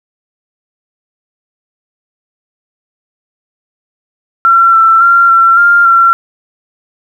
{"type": "tone with pitch steps", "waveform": "sine", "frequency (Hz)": [1359, 1337, 1379, 1355, 1398, 1362], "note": ["F6", "E6", "F6", "E6", "F6", "F6"], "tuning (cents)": [-48, 24, -22, 47, 1, -44], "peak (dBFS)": -3, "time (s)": [4.45, 6.13], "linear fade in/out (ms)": 0, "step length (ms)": 280, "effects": ["7-bit"]}